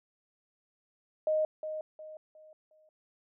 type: tone with echo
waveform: sine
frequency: 621 Hz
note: D#5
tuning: 3 cents flat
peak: -25 dBFS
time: 1.27-1.45 s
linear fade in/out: 2 ms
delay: 360 ms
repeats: 4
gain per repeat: -9 dB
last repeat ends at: 2.89 s
effects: none